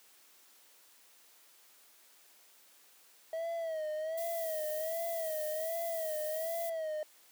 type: tone with vibrato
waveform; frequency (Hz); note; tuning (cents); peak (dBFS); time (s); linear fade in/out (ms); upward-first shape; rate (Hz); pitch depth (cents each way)
triangle; 642; E5; -46; -32; 3.33-7.03; 2; sine; 1.3; 82
type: noise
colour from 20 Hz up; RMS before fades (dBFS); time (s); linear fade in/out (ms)
violet; -43; 4.17-6.7; 10
effects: white hiss -62 dBFS RMS until 7.31 s + high-pass 300 Hz 12 dB/octave